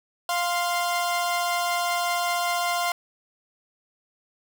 sawtooth tone pair together, 699.4 / 1046.5 Hz, F5 / C6, +2 / 0 cents, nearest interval perfect fifth, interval 698 cents, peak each -21 / -24 dBFS, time 0.29-2.92 s, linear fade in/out 2 ms, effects none

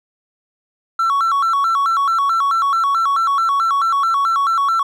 triangle tone with vibrato, 1225 Hz, D#6, 27 cents flat, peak -11 dBFS, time 0.99-4.83 s, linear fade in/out 5 ms, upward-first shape square, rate 4.6 Hz, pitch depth 160 cents each way, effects tanh soft clip ceiling -7 dBFS

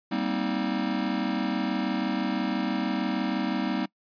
square chord, C minor seventh, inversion second, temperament just, 196.22 / 235.5 / 261.6 / 314 Hz, G3 / Bb3 / C4 / Eb4, +2 / +18 / 0 / +16 cents, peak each -32 dBFS, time 0.11-3.86 s, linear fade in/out 10 ms, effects noise-tail reverb RT60 0.1 s tail -24 dB re dry + resampled to 11025 Hz

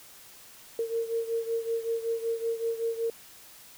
sine beating tone pair, 457 / 462.3 Hz, A#4 / A#4, -34 / -14 cents, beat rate 5.3 Hz, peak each -29 / -33 dBFS, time 0.79-3.1 s, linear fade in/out 2 ms, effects white hiss -51 dBFS RMS until 3.77 s

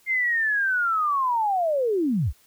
sine linear sweep, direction down, 2119 to 46.25 Hz, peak -20 dBFS, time 0.06-2.33 s, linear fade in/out 50 ms, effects white hiss -59 dBFS RMS until 2.46 s

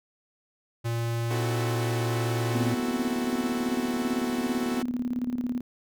square tone, 116.54 Hz, A#2, in tune, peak -27 dBFS, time 0.84-2.75 s, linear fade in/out 20 ms
sawtooth chord, F# half-diminished seventh, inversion second, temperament equal, 261.6 / 329.6 / 370 / 440 Hz, C4 / E4 / F#4 / A4, 0 / 0 / 0 / 0 cents, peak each -33 / -33 / -30 / -34 dBFS, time 1.3-4.83 s, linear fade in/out 10 ms
sine tone with tremolo, 246.3 Hz, B3, 5 cents flat, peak -24 dBFS, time 2.55-5.61 s, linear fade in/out 5 ms, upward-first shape square, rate 18 Hz, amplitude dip 65%
effects none

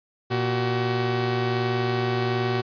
sawtooth tone pair together, 118.7 / 377.4 Hz, A#2 / F#4, +32 / +34 cents, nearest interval octave + minor sixth, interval 2002 cents, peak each -21 / -21 dBFS, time 0.3-2.62 s, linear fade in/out 20 ms, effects resampled to 11025 Hz

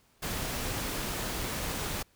pink noise, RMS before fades -34 dBFS, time 0.22-2.03 s, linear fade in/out 10 ms, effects pink hiss -66 dBFS RMS until 2.15 s

